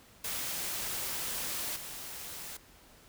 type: noise with level steps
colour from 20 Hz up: white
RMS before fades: -36 / -43 dBFS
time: 0.24-2.57 s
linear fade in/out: 5 ms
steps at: 1.76 s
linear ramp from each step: 2 ms
effects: pink hiss -58 dBFS RMS until 3.08 s